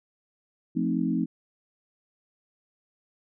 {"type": "chord", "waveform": "sine", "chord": "F dominant seventh", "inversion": "none", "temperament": "equal", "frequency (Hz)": [174.61, 220, 261.6, 311.1], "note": ["F3", "A3", "C4", "Eb4"], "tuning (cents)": [0, 0, 0, 0], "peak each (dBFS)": [-29, -29, -28, -30], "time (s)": [0.75, 1.26], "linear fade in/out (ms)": 20, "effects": []}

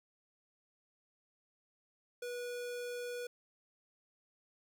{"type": "tone", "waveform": "square", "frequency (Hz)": 486.8, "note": "B4", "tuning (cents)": -25, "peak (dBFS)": -40, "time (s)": [2.22, 3.27], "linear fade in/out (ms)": 5, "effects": ["13-bit"]}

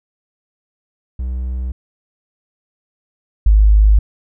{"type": "tone pair in turn", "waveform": ["triangle", "sine"], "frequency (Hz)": [63, 52.02], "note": ["B1", "G#1"], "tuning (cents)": [35, 4], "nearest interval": "minor third", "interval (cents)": 331, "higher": "first", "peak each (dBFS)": [-17, -6], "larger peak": "second", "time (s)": [[1.19, 1.72], [3.46, 3.99]], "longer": "neither", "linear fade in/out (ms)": 5, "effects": []}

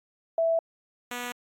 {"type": "tone pair in turn", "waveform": ["sine", "5% pulse"], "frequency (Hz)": [659.3, 244.3], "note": ["E5", "B3"], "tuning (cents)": [0, -19], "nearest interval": "octave + perfect fourth", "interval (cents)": 1719, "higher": "first", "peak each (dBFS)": -21, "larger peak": "neither", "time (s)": [[0.38, 0.59], [1.11, 1.32]], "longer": "neither", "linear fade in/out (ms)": 2, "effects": ["AAC 64 kbps"]}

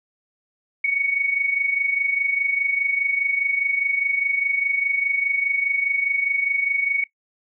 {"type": "tone with amplitude modulation", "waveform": "sine", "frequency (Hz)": 2230, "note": "C#7", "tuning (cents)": 10, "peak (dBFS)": -16, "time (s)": [0.84, 7.04], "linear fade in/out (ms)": 5, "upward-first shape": "sine", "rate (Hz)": 24.9, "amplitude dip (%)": 65, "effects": ["noise-tail reverb RT60 0.1 s tail -17 dB re dry"]}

